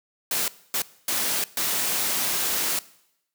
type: noise bursts at uneven times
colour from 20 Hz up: white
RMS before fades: -25 dBFS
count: 4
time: 0.31-0.48 / 0.74-0.82 / 1.08-1.44 / 1.57-2.79 s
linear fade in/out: 2 ms
effects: noise-tail reverb RT60 0.8 s tail -20 dB re dry + high-pass 150 Hz 12 dB/octave